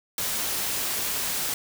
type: noise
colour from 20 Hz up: white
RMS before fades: -28 dBFS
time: 0.18-1.54 s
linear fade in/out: 2 ms
effects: none